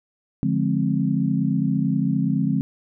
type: chord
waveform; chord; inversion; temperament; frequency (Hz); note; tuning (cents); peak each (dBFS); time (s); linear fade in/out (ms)
sine; D half-diminished seventh; none; just; 146.83 / 176.2 / 211.4 / 264.3; D3 / F3 / Ab3 / C4; 0 / +16 / +31 / +18; -24; 0.43-2.61; 0
effects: none